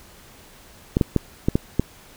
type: clicks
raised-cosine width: 3 ms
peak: -4 dBFS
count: 6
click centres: 0.969 / 1.012 / 1.163 / 1.485 / 1.555 / 1.796 s
effects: pink hiss -48 dBFS RMS until 2.16 s